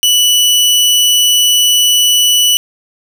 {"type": "tone", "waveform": "sawtooth", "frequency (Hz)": 2960, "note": "F#7", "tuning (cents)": 0, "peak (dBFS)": -4, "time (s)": [0.03, 2.57], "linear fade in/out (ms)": 0, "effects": []}